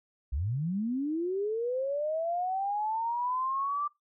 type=linear sweep; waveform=sine; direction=up; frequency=57.7 to 1182 Hz; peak=-28 dBFS; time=0.32-3.88 s; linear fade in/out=10 ms; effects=noise-tail reverb RT60 0.2 s tail -24 dB re dry